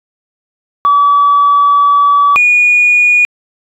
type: tone pair in turn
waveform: sine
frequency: 1146 / 2450 Hz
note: D6 / D#7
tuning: -43 / -27 cents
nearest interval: octave + minor second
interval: 1316 cents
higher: second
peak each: -4 dBFS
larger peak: neither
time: 0.85-2.36 / 2.36-3.25 s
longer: first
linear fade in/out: 0 ms
effects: tanh soft clip ceiling -1 dBFS